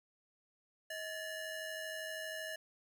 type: ring-modulated tone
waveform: 30% pulse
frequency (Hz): 1174.7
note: D6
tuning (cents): 0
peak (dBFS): -35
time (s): 0.9-2.56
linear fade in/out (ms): 5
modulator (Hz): 541
effects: none